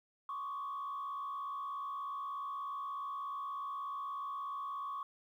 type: tone with frequency modulation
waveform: sine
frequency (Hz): 1123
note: C#6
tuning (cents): +22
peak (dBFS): -37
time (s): 0.29-5.03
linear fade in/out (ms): 2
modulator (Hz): 63.3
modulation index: 0.8
effects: tanh soft clip ceiling -34 dBFS + 12-bit